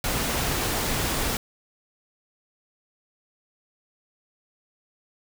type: noise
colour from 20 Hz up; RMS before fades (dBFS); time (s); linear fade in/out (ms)
pink; -26; 0.04-1.37; 2
effects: none